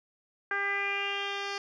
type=tone with low-pass filter sweep; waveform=10% pulse; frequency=399.5 Hz; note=G4; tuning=33 cents sharp; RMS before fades=-32 dBFS; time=0.51-1.58 s; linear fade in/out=2 ms; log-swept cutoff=1700 to 4500 Hz; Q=5.2; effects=none